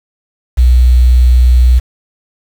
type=tone with quantisation; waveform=sine; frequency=61.74 Hz; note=B1; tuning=in tune; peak=-3 dBFS; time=0.57-1.8 s; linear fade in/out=20 ms; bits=5; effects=none